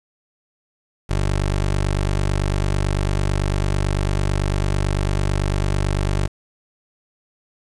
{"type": "tone", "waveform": "20% pulse", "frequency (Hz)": 49, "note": "G1", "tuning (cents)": 0, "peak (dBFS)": -13, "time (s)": [1.09, 6.28], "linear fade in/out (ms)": 20, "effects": ["resampled to 24000 Hz", "7-bit"]}